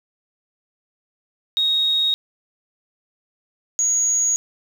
sine tone pair in turn, 3756 / 6692 Hz, A#7 / G#8, +12 / +12 cents, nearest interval minor seventh, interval 1000 cents, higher second, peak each -16 dBFS, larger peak neither, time 1.57-2.14 / 3.79-4.36 s, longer neither, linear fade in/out 0 ms, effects 7-bit

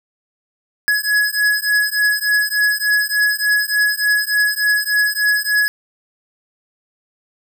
square beating tone pair, 1682 / 1685.4 Hz, G#6 / G#6, +22 / +25 cents, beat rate 3.4 Hz, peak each -18 dBFS, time 0.88-5.68 s, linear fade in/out 0 ms, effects none

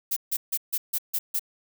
violet noise bursts, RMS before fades -26 dBFS, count 7, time 0.11-1.395 s, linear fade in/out 10 ms, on 55 ms, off 150 ms, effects none

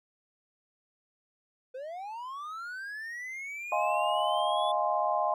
triangle linear sweep, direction up, 494.9 to 3472 Hz, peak -35 dBFS, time 1.74-4.72 s, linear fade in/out 10 ms
sine chord, F minor seventh, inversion third, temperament equal, 622.3 / 698.5 / 830.6 / 1046.5 Hz, Eb5 / F5 / Ab5 / C6, 0 / 0 / 0 / 0 cents, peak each -31 dBFS, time 3.72-5.34 s, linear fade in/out 2 ms
effects none

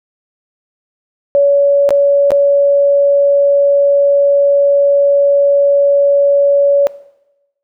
sine tone with dropouts, 565 Hz, C#5, 33 cents sharp, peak -6 dBFS, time 1.35-6.87 s, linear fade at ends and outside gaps 0 ms, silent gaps 1.891-1.906 / 2.306-2.318 s, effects noise-tail reverb RT60 0.9 s tail -19 dB re dry

